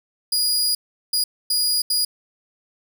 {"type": "tone bursts at uneven times", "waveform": "sawtooth", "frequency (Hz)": 4890, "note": "D#8", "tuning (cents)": -31, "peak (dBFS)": -15, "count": 4, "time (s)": [[0.32, 0.75], [1.13, 1.24], [1.5, 1.82], [1.9, 2.05]], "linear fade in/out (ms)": 5, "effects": []}